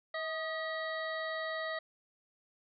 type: harmonic tone with a mistuned harmonic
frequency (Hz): 641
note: E5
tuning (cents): -49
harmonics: 1 / 2 / 3 / 5 / 6 / 7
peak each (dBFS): -38 / -42 / -39 / -54 / -47 / -52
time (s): 0.14-1.79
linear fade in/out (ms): 5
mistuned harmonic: 2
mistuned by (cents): -56
effects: none